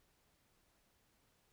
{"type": "silence", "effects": ["pink hiss -75 dBFS RMS until 1.52 s"]}